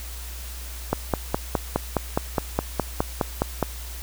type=click train; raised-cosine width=1 ms; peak=-6 dBFS; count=14; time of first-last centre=0.93-3.627 s; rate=4.82 Hz; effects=added 60 Hz sine -34 dBFS peak until 4.02 s + white hiss -40 dBFS RMS until 4.02 s